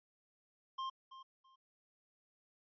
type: tone with echo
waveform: square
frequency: 1058 Hz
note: C6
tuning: 19 cents sharp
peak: -39 dBFS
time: 0.78-0.9 s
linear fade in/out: 10 ms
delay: 330 ms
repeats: 2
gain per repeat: -13 dB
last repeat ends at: 1.56 s
effects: resampled to 11025 Hz